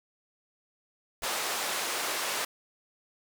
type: noise with exponential decay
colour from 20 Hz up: pink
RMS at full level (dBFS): -37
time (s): 1.22-1.3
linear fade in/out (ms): 2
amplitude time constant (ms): 17
type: band-pass noise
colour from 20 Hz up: pink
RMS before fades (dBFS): -32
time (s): 1.23-2.45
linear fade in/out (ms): 5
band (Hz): 600 to 13000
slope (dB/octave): 12
effects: none